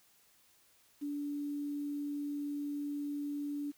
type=tone with quantisation; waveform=sine; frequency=289.5 Hz; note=D4; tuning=25 cents flat; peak=-35 dBFS; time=1.01-3.72 s; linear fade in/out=20 ms; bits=10; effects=white hiss -67 dBFS RMS until 3.77 s